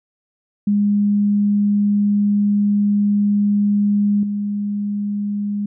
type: tone with level steps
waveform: sine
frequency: 204.8 Hz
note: G#3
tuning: 24 cents flat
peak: -13 / -19 dBFS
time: 0.67-5.66 s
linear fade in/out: 5 ms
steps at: 4.23 s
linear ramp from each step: 2 ms
effects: none